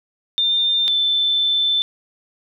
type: tone pair in turn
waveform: sine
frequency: 3603 / 3533 Hz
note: A7 / A7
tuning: +40 / +6 cents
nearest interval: unison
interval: 34 cents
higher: first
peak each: -15 dBFS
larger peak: neither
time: 0.38-0.88 / 0.88-1.82 s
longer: second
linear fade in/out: 0 ms
effects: none